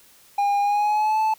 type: tone with pitch glide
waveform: triangle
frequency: 810 to 873.2 Hz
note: G#5 to A5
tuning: -43 to -13 cents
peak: -16 dBFS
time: 0.38-1.34 s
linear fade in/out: 5 ms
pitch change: +130 cents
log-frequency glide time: 0.61-1.2 s
effects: white hiss -53 dBFS RMS until 1.38 s